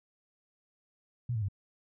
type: tone with pitch steps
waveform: sine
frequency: 121.3 / 109.32 / 98.53 Hz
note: B2 / A2 / G2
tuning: -31 / -11 / +9 cents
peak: -29 dBFS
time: 1.29-1.485 s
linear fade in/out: 5 ms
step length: 65 ms
effects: none